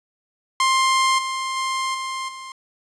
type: tone with level steps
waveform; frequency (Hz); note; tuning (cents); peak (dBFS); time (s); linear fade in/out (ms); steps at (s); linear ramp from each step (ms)
sawtooth; 1054; C6; +12; -12 / -20 / -18 / -22 / -30; 0.6-2.52; 2; 1.18 / 1.56 / 1.94 / 2.28; 10
effects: resampled to 22050 Hz + 9-bit